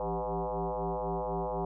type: tone with frequency modulation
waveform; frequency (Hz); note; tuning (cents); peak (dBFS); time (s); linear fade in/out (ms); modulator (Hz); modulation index
sine; 170; F3; -46; -30; 0-1.65; 2; 112; 7.2
effects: none